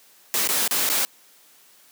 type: noise with dropouts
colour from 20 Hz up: white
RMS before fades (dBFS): -22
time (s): 0.34-1.05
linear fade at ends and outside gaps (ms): 0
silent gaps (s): 0.474-0.489 / 0.677-0.71 / 0.891-0.899
effects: white hiss -54 dBFS RMS until 1.91 s + high-pass 200 Hz 12 dB/octave